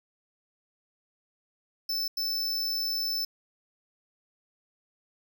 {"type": "tone bursts at uneven times", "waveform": "square", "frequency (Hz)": 5280, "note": "E8", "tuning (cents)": 2, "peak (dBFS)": -28, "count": 2, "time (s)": [[1.89, 2.08], [2.17, 3.25]], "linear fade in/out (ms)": 5, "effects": ["10-bit"]}